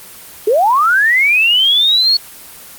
sine linear sweep, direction up, 392 to 4408 Hz, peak -8 dBFS, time 0.47-2.17 s, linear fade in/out 5 ms, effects white hiss -35 dBFS RMS until 2.78 s + Opus 24 kbps

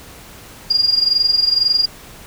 sine tone with amplitude modulation, 4825 Hz, D8, 46 cents sharp, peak -9 dBFS, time 0.7-1.86 s, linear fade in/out 10 ms, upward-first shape sine, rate 22 Hz, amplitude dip 75%, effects pink hiss -39 dBFS RMS until 2.26 s

